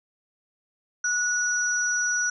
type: tone pair together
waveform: sine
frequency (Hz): 1460 / 5840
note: F#6 / F#8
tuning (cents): -24 / -24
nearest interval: 2 octaves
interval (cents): 2400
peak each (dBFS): -24 / -26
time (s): 1.04-2.3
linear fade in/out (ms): 5
effects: none